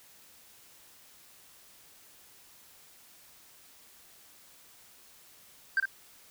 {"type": "tone with echo", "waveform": "sine", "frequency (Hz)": 1568, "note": "G6", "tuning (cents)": 0, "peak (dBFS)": -20, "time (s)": [5.77, 5.8], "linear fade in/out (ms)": 2, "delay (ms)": 55, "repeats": 1, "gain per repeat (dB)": -6, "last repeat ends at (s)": 5.855, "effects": ["tanh soft clip ceiling -22 dBFS", "white hiss -57 dBFS RMS until 6.3 s"]}